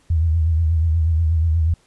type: tone with vibrato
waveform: sine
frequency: 81.1 Hz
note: E2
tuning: 28 cents flat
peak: -14 dBFS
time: 0.1-1.74 s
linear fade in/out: 5 ms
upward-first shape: triangle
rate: 8.3 Hz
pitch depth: 91 cents each way
effects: pink hiss -58 dBFS RMS until 1.86 s + resampled to 24000 Hz